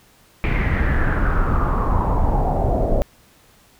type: noise with low-pass filter sweep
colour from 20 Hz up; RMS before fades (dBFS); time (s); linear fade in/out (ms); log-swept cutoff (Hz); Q
brown; -18; 0.44-3.02; 0; 2300 to 580; 5.4
effects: pink hiss -53 dBFS RMS until 3.79 s